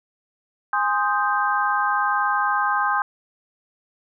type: chord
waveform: sine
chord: Ab major seventh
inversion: none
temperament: equal with one note detuned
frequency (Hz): 824.9 / 1046.5 / 1244.5 / 1568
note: Ab5 / C6 / Eb6 / G6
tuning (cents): -12 / 0 / 0 / 0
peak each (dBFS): -24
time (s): 0.73-3.02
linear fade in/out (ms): 2
effects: none